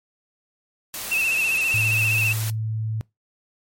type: noise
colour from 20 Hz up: white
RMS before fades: -31 dBFS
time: 0.94-2.5 s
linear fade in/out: 0 ms
type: tone with vibrato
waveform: sine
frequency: 2637 Hz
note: E7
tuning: in tune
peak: -19 dBFS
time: 1.11-2.33 s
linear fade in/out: 10 ms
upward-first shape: sine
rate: 15 Hz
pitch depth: 59 cents each way
type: tone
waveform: sine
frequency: 110 Hz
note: A2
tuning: in tune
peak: -23 dBFS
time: 1.74-3.01 s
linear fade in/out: 0 ms
effects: noise-tail reverb RT60 0.2 s tail -23 dB re dry + MP3 64 kbps